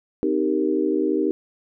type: chord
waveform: sine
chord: C minor seventh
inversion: none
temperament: equal with one note detuned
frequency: 259.2 / 311.1 / 392 / 466.2 Hz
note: C4 / Eb4 / G4 / Bb4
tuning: -16 / 0 / 0 / 0 cents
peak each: -27 / -22 / -23 / -27 dBFS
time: 0.23-1.31 s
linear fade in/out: 0 ms
effects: none